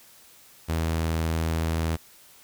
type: tone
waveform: sawtooth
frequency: 81.2 Hz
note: E2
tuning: 26 cents flat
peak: -20 dBFS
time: 0.68-1.97 s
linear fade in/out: 20 ms
effects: white hiss -53 dBFS RMS until 2.43 s